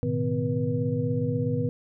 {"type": "tone cluster", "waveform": "sine", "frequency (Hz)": [110.1, 126.7, 154.5, 252.3, 483.2], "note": ["A2", "B2", "D#3", "B3", "B4"], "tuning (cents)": [2, 45, -12, 37, -38], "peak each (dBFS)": -30, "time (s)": [0.03, 1.69], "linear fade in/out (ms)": 0, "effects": []}